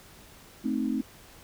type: chord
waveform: sine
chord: A diminished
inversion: none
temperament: equal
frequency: 220 / 261.6 / 311.1 Hz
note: A3 / C4 / Eb4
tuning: 0 / 0 / 0 cents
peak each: -30 / -29 / -32 dBFS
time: 0.64-1.02 s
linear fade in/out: 10 ms
effects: pink hiss -52 dBFS RMS until 1.43 s